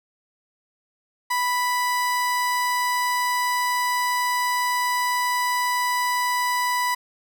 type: tone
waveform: 30% pulse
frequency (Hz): 987.8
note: B5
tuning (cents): 0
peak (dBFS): -18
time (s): 1.3-6.95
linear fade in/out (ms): 10
effects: none